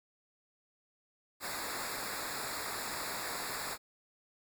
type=noise with comb filter; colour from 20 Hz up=pink; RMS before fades=-39 dBFS; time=1.4-3.78 s; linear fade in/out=50 ms; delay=0.33 ms; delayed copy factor=-0.9; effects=none